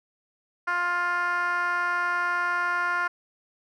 10% pulse tone with band-pass filter, 351.7 Hz, F4, 12 cents sharp, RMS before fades -26 dBFS, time 0.67-3.08 s, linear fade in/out 10 ms, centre 1300 Hz, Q 3.3, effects none

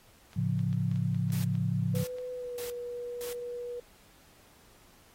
clicks, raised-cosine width 0.2 ms, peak -34 dBFS, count 11, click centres 0.332 / 0.592 / 0.729 / 0.915 / 0.959 / 1.146 / 1.303 / 1.357 / 1.553 / 1.956 / 2.185 s
sine chord, A augmented, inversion none, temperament equal, 110 / 138.59 / 174.61 Hz, A2 / C#3 / E#3, 0 / 0 / 0 cents, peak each -31 dBFS, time 0.36-2.04 s, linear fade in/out 10 ms
white noise bursts, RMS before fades -43 dBFS, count 4, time 1.32-3.33 s, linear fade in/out 0 ms, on 120 ms, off 510 ms
sine tone with pitch glide, 500 to 484.4 Hz, B4 to B4, +21 to -34 cents, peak -35 dBFS, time 1.94-3.8 s, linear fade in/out 5 ms, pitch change -55 cents, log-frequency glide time 2.33-2.61 s
effects pink hiss -60 dBFS RMS until 5.14 s + AAC 48 kbps

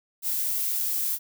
violet noise, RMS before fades -27 dBFS, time 0.22-1.19 s, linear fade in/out 50 ms, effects none

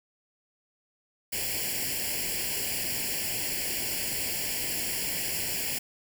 white noise with comb filter, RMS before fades -31 dBFS, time 1.32-5.79 s, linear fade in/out 10 ms, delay 0.4 ms, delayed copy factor +0.9, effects none

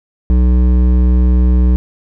triangle tone with hard clipping, 61.74 Hz, B1, in tune, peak -9 dBFS, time 0.3-1.76 s, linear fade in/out 0 ms, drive 15 dB, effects none

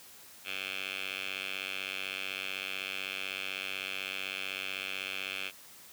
10% pulse tone with band-pass filter, 95.9 Hz, G2, 37 cents flat, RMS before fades -38 dBFS, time 0.44-5.52 s, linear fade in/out 50 ms, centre 2800 Hz, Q 6, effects white hiss -53 dBFS RMS until 5.92 s + high-pass 60 Hz 12 dB/octave

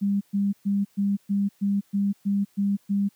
sine tone bursts, 200 Hz, G3, 35 cents sharp, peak -20 dBFS, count 10, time 0.01-3.09 s, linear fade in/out 20 ms, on 200 ms, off 120 ms, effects white hiss -63 dBFS RMS until 3.15 s + high-pass 80 Hz 12 dB/octave

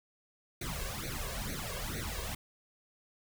pink noise with flanger, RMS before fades -38 dBFS, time 0.61-2.35 s, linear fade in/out 5 ms, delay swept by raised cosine 0.48 to 1.88 ms, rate 2.2 Hz, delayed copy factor +0.95, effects none

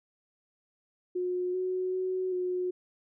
sine tone with pitch steps, 361.3 / 369.3 / 371.8 / 363.1 Hz, F#4 / F#4 / F#4 / F#4, -41 / -3 / +8 / -33 cents, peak -28 dBFS, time 1.15-2.71 s, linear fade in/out 10 ms, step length 390 ms, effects none

